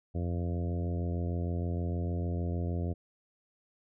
harmonic tone with a mistuned harmonic, 86.5 Hz, F2, 16 cents flat, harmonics 1 / 2 / 3 / 4 / 5 / 6 / 7 / 8, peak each -31 / -37 / -41 / -43 / -45 / -47 / -48 / -49 dBFS, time 0.14-2.94 s, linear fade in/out 20 ms, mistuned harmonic 1, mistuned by +15 cents, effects none

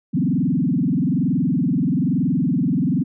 sine tone with frequency modulation, 212.5 Hz, G#3, 40 cents sharp, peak -16 dBFS, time 0.13-3.04 s, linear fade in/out 20 ms, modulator 21.1 Hz, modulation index 3.1, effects none

